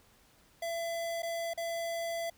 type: tone with dropouts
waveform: square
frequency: 672 Hz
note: E5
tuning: 33 cents sharp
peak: -34 dBFS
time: 0.62-2.3 s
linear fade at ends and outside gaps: 5 ms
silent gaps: 1.222-1.23 / 1.536-1.575 s
effects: pink hiss -64 dBFS RMS until 2.37 s